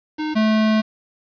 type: tone pair in turn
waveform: square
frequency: 307.4 / 217.4 Hz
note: D#4 / A3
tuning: -21 / -21 cents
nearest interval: tritone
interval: 600 cents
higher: first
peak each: -22 / -15 dBFS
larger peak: second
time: 0.18-0.35 / 0.35-0.82 s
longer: second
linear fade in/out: 20 ms
effects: resampled to 11025 Hz + 7-bit